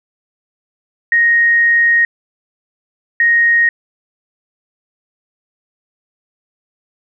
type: tone bursts at uneven times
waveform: sine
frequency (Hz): 1869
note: A#6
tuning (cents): +4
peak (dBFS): -8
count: 2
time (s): 1.12-2.05 / 3.2-3.69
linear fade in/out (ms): 2
effects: none